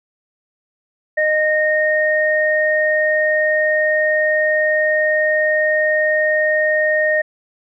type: tone pair together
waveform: sine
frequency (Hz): 615.9 / 1850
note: D#5 / A#6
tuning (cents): -18 / -14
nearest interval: octave + perfect fifth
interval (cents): 1904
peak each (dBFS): -16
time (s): 1.17-7.22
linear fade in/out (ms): 10
effects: none